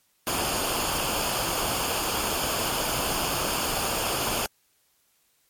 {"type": "noise with comb filter", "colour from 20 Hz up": "pink", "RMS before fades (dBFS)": -27, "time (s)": [0.27, 4.46], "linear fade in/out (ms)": 0, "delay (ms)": 0.51, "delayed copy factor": -0.6, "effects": ["white hiss -67 dBFS RMS until 5.49 s", "MP3 64 kbps"]}